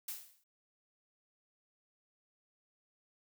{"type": "noise with exponential decay", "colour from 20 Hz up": "blue", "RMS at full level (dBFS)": -38, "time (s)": [0.08, 0.44], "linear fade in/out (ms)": 5, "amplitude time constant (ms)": 77, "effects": []}